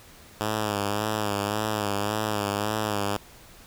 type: tone with vibrato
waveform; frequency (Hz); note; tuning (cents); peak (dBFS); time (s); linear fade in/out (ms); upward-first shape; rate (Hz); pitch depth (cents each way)
5% pulse; 104.6; G#2; +13; -14; 0.41-3.17; 0; sine; 1.8; 61
effects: pink hiss -50 dBFS RMS until 3.66 s